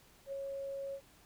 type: tone with ADSR envelope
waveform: sine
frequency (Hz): 550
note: C#5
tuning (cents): -14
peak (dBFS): -36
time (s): 0.26-1.01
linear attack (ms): 67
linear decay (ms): 3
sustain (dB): -2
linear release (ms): 70
effects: pink hiss -63 dBFS RMS until 1.25 s